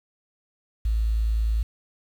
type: tone with quantisation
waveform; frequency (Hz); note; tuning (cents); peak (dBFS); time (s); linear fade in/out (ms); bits
sine; 55; A1; 0; -20; 0.85-1.63; 5; 8
effects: none